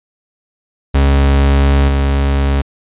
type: tone with level steps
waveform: 40% pulse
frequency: 69.3 Hz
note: C#2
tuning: in tune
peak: -7 / -10 dBFS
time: 0.94-2.62 s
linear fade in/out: 10 ms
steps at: 1.88 s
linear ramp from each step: 5 ms
effects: resampled to 8000 Hz